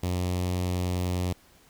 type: tone with notch filter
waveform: sawtooth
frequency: 90.1 Hz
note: F#2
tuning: 45 cents flat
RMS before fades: -28 dBFS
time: 0.03-1.33 s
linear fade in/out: 5 ms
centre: 1500 Hz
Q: 1.3
effects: pink hiss -58 dBFS RMS until 1.69 s